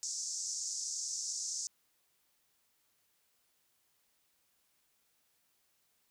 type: band-pass noise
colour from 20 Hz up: pink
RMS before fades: -39 dBFS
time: 0.03-1.67 s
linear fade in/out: 0 ms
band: 5500 to 7400 Hz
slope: 48 dB/octave
effects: white hiss -75 dBFS RMS until 6.1 s